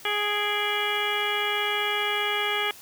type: harmonic tone with a mistuned harmonic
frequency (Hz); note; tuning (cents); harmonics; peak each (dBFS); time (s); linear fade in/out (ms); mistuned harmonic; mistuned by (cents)
415.3; G#4; 0; 1 / 2 / 3 / 4 / 5 / 6 / 7 / 8; -32 / -32 / -32 / -32 / -32 / -32 / -32 / -32; 0.05-2.71; 2; 6; -93
effects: white hiss -47 dBFS RMS until 2.81 s